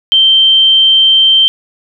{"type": "tone", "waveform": "sine", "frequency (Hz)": 3130, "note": "G7", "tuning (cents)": -3, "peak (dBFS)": -4, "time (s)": [0.12, 1.48], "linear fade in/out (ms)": 0, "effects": []}